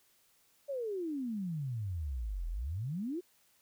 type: exponential two-way sweep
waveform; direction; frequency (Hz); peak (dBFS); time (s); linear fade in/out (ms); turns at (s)
sine; down then up; 581 to 39.47 to 378.6; -34; 0.68-3.21; 20; 2.48
effects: white hiss -69 dBFS RMS until 3.61 s